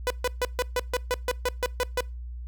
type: tone bursts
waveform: sawtooth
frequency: 496.8 Hz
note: B4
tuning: 10 cents sharp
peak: -19 dBFS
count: 12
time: 0.07-2.006 s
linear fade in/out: 0 ms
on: 33 ms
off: 140 ms
effects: noise-tail reverb RT60 0.3 s tail -25 dB re dry + added 60 Hz sine -34 dBFS peak until 2.47 s